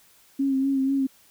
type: tone with vibrato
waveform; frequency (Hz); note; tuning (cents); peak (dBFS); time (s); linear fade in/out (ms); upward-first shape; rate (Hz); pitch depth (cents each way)
sine; 270.4; C#4; -43; -20; 0.39-1.07; 10; sine; 4.1; 32
effects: white hiss -57 dBFS RMS until 1.3 s